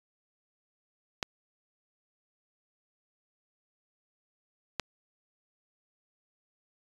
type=clicks; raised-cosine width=0.2 ms; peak=-12 dBFS; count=2; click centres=1.228 / 4.797 s; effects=resampled to 22050 Hz